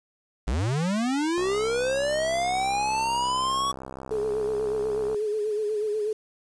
square linear sweep, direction up, 49 to 1133 Hz, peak -24 dBFS, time 0.47-3.72 s, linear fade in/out 10 ms
click train, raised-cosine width 1 ms, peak -23 dBFS, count 248, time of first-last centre 1.38-5.145 s, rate 65.6 Hz
sine tone with vibrato, 424.3 Hz, G#4, 37 cents sharp, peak -24 dBFS, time 4.11-6.13 s, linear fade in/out 5 ms, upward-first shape sine, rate 8.2 Hz, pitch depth 50 cents each way
effects resampled to 22050 Hz + 8-bit

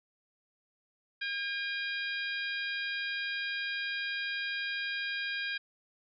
harmonic tone with a mistuned harmonic, 808 Hz, G#5, 48 cents flat, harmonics 2 / 3 / 4 / 5 / 6, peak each -35 / -39 / -41 / -43 / -45 dBFS, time 1.21-5.58 s, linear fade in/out 10 ms, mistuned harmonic 5, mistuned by -79 cents, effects none

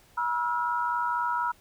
sine tone cluster, 964 / 1313 / 1417 Hz, B5 / E6 / F6, -42 / -7 / +25 cents, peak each -27 / -31 / -33 dBFS, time 0.17-1.52 s, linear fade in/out 10 ms, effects pink hiss -59 dBFS RMS until 1.6 s

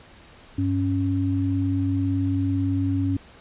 sine tone pair together, 98.18 / 276.5 Hz, G2 / C#4, +3 / -4 cents, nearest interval octave + tritone, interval 1793 cents, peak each -23 dBFS, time 0.58-3.17 s, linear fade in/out 5 ms, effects pink hiss -49 dBFS RMS until 3.4 s + resampled to 8000 Hz

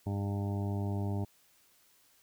harmonic tone, 100.3 Hz, G2, 40 cents sharp, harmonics 1 / 2 / 3 / 4 / 6 / 7 / 8 / 9, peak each -32 / -38 / -42 / -44 / -48 / -49 / -50 / -51 dBFS, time 0.06-1.25 s, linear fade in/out 10 ms, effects white hiss -66 dBFS RMS until 2.22 s

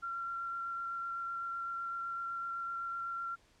sine tone with vibrato, 1370 Hz, F6, 34 cents flat, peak -36 dBFS, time 0.02-3.36 s, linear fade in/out 20 ms, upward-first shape sine, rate 7.9 Hz, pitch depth 10 cents each way, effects pink hiss -67 dBFS RMS until 3.6 s + low-pass 8000 Hz 12 dB/octave

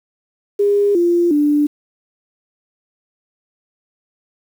sine tone with pitch steps, 406.6 / 345.9 / 294.2 Hz, G#4 / F4 / D4, -37 / -17 / +3 cents, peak -11 dBFS, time 0.59-1.67 s, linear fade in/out 10 ms, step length 360 ms, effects 7-bit

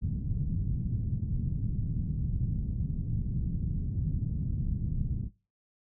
white low-pass noise, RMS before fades -31 dBFS, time 0.01-5.3 s, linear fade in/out 50 ms, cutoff 160 Hz, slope 24 dB/octave, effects noise-tail reverb RT60 0.3 s tail -20 dB re dry

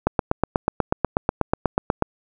click train, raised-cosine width 1 ms, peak -3 dBFS, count 17, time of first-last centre 0.07-2.024 s, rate 8.19 Hz, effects none

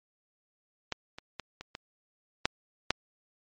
clicks, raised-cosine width 0.2 ms, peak -14 / -24 / -19 / -23 / -20 / -6 / -6 dBFS, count 7, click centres 0.923 / 1.185 / 1.397 / 1.61 / 1.751 / 2.455 / 2.906 s, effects low-pass 6000 Hz 12 dB/octave + MP3 48 kbps

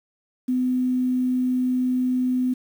sine tone, 253.1 Hz, B3, 43 cents sharp, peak -19 dBFS, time 0.48-2.54 s, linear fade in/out 10 ms, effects 8-bit

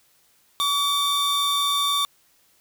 45% pulse tone pair together, 1141 / 3589 Hz, C#6 / A7, +50 / +34 cents, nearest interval octave + minor sixth, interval 1984 cents, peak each -23 dBFS, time 0.6-2.05 s, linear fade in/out 0 ms, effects white hiss -61 dBFS RMS until 2.6 s

